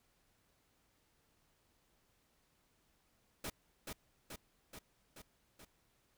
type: noise with echo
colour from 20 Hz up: pink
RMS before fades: -42 dBFS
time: 3.44-3.5 s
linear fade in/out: 5 ms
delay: 430 ms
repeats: 5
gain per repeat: -3 dB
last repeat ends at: 5.65 s
effects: pink hiss -75 dBFS RMS until 6.17 s